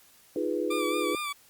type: chord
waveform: sine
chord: F half-diminished seventh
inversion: third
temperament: equal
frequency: 311.1 / 349.2 / 415.3 / 493.9 Hz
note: Eb4 / F4 / Ab4 / Cb5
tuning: 0 / 0 / 0 / 0 cents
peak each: -32 dBFS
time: 0.36-1.15 s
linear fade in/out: 2 ms
type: tone with vibrato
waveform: 20% pulse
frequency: 1174.7 Hz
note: D6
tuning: in tune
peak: -26 dBFS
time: 0.7-1.33 s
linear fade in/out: 10 ms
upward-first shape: sine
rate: 4.5 Hz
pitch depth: 48 cents each way
effects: white hiss -58 dBFS RMS until 1.49 s + Opus 48 kbps